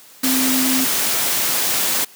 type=tone in noise; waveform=sine; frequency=259.9 Hz; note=C4; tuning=11 cents flat; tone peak=-18 dBFS; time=0.23-0.85 s; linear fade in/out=10 ms; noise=white; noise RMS=-19 dBFS; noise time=0.23-2.05 s; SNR=-2 dB; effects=white hiss -45 dBFS RMS until 2.15 s + high-pass 150 Hz 12 dB/octave